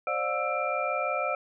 sine tone cluster, 531 / 597 / 715 / 1321 / 2375 Hz, C5 / D5 / F5 / E6 / D7, +25 / +28 / +41 / +3 / +19 cents, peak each -34 / -32 / -33 / -31 / -34 dBFS, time 0.07-1.35 s, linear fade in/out 2 ms, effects none

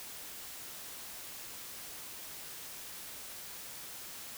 silence, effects white hiss -46 dBFS RMS until 4.37 s

